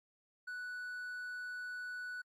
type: tone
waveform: triangle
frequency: 1481 Hz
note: F#6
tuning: 1 cent sharp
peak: -39 dBFS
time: 0.47-2.22 s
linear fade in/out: 10 ms
effects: AAC 48 kbps